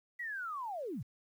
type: linear sweep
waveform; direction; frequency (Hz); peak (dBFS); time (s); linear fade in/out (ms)
sine; down; 1975.5 to 89; -37; 0.19-1.03; 10
effects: 11-bit